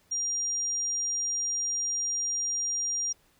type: tone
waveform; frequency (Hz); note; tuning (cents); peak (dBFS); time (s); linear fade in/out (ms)
sine; 5700; F8; +34; -27; 0.11-3.13; 10
effects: pink hiss -65 dBFS RMS until 3.39 s